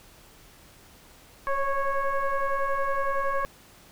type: tone with frequency modulation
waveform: sine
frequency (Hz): 554.4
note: C#5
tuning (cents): 0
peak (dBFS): -23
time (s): 1.47-3.45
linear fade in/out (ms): 0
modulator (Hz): 549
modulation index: 1.7
effects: pink hiss -53 dBFS RMS until 3.91 s